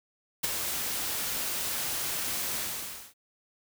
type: noise with ADSR envelope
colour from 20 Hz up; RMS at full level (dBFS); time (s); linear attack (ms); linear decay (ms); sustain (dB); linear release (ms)
white; -25; 0.43-3.14; 15; 12; -7; 580
effects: none